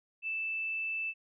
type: tone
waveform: sine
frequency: 2641 Hz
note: E7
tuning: 3 cents sharp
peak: -32 dBFS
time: 0.22-1.14 s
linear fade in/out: 50 ms
effects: none